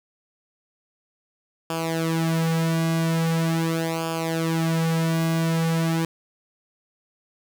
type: tone with flanger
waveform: sawtooth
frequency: 163.7 Hz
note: E3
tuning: 12 cents flat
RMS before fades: -23 dBFS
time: 1.7-6.05 s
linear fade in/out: 2 ms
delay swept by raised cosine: 0.5 to 3.9 ms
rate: 0.42 Hz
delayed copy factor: -0.8
effects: 9-bit